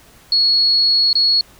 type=tone with dropouts; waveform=sine; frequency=4346 Hz; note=C#8; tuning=35 cents flat; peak=-11 dBFS; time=0.32-1.41 s; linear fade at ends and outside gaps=2 ms; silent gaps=1.13-1.153 s; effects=pink hiss -47 dBFS RMS until 1.59 s